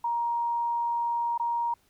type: tone with dropouts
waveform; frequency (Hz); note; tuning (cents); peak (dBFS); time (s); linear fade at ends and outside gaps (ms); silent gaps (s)
sine; 941; A#5; +16; -25; 0.04-1.74; 5; 1.378-1.397
effects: pink hiss -66 dBFS RMS until 1.89 s